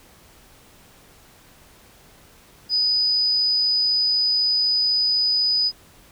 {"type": "tone", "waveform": "sine", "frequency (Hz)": 4978, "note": "D#8", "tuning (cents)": 0, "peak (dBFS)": -17, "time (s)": [2.69, 5.72], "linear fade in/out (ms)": 50, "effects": ["pink hiss -51 dBFS RMS until 6.11 s"]}